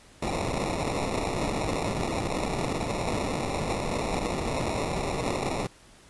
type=noise with sample-and-hold; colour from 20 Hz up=blue; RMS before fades=-29 dBFS; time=0.22-5.67 s; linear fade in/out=5 ms; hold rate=1575 Hz; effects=pink hiss -54 dBFS RMS until 6.09 s + resampled to 24000 Hz